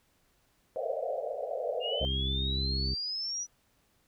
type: band-pass noise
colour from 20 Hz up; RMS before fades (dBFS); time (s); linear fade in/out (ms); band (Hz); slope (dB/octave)
pink; -34; 0.76-2.05; 0; 460 to 710; 96
type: exponential sweep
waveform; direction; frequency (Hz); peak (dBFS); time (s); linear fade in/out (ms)
sine; up; 2794 to 5920; -32; 1.8-3.47; 50
type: harmonic tone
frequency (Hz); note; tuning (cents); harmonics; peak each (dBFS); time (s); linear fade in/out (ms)
66.4; C2; +26; 1 / 2 / 3 / 4 / 5 / 6; -31 / -37 / -42 / -44 / -49 / -45; 2-2.95; 20
effects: pink hiss -70 dBFS RMS until 4.07 s